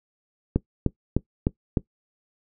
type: click train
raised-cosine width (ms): 3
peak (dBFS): -7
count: 5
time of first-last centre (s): 0.56-1.772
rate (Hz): 3.3
effects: noise-tail reverb RT60 0.1 s tail -19 dB re dry